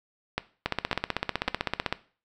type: two click trains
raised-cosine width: 0.3 ms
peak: -9 / -10 dBFS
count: 21 / 3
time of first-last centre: 0.66-1.926 / 0.38-1.479 s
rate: 15.8 / 1.82 Hz
effects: noise-tail reverb RT60 0.4 s tail -17 dB re dry